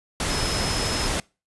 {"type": "tone in noise", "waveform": "sine", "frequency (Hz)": 5160, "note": "E8", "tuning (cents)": -38, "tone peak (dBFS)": -30, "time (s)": [0.3, 1.07], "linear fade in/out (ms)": 2, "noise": "pink", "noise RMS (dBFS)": -25, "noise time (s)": [0.2, 1.2], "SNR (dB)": -8, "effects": ["noise-tail reverb RT60 0.3 s tail -25 dB re dry", "resampled to 24000 Hz"]}